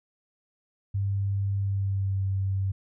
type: tone with pitch glide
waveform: sine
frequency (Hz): 99 to 96.68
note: G2 to G2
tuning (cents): +18 to -23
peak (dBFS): -24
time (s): 0.94-2.72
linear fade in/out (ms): 10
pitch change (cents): -41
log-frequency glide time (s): 1.59-2.22
effects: none